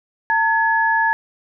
sine tone pair together, 900 / 1697.8 Hz, A5 / G#6, +39 / +38 cents, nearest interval major seventh, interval 1099 cents, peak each -17 dBFS, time 0.3-1.13 s, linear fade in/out 0 ms, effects none

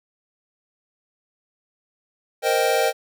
square chord, C minor seventh, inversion third, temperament equal, 466.2 / 523.3 / 622.3 / 784 Hz, Bb4 / C5 / Eb5 / G5, 0 / 0 / 0 / 0 cents, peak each -24 dBFS, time 2.42-2.93 s, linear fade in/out 50 ms, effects none

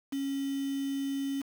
sine tone with quantisation, 275 Hz, C#4, 14 cents flat, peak -30 dBFS, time 0.12-1.42 s, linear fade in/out 10 ms, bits 7, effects none

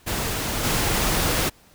pink noise with level steps, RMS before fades -26 / -22 dBFS, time 0.06-1.5 s, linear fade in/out 20 ms, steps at 0.63 s, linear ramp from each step 20 ms, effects pink hiss -54 dBFS RMS until 1.74 s

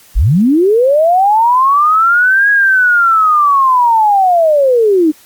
sine linear two-way sweep, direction up then down, 30.55 to 1661.2 to 294.2 Hz, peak -6 dBFS, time 0.15-5.12 s, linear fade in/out 20 ms, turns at 2.5 s, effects white hiss -43 dBFS RMS until 5.25 s + Opus 48 kbps

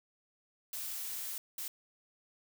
blue noise bursts at uneven times, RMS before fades -40 dBFS, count 2, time 0.73-1.38 / 1.58-1.68 s, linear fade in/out 2 ms, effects none

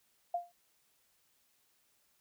sine tone with exponential decay, 698.5 Hz, F5, in tune, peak -28 dBFS, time 0.34-0.52 s, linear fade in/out 5 ms, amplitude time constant 38 ms, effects white hiss -73 dBFS RMS until 2.2 s

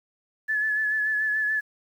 sine tone with vibrato, 1723 Hz, A6, 37 cents flat, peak -22 dBFS, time 0.48-1.61 s, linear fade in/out 20 ms, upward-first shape sine, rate 6.9 Hz, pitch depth 30 cents each way, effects 9-bit

